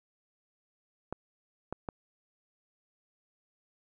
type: clicks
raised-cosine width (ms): 1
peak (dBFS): -21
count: 3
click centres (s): 1.126 / 1.726 / 1.888
effects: none